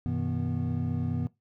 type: tone cluster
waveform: triangle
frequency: 94.5 / 123.8 / 158.8 / 243.7 Hz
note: F#2 / B2 / D#3 / B3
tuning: +37 / +5 / +36 / -23 cents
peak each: -31 dBFS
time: 0.06-1.27 s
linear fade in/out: 0 ms
effects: noise-tail reverb RT60 0.2 s tail -20 dB re dry